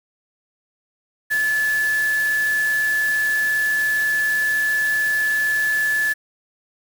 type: tone in noise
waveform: sine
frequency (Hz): 1728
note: A6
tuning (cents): -32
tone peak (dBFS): -17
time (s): 1.3-6.14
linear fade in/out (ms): 20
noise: white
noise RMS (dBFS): -33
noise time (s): 1.3-6.14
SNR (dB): +13
effects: none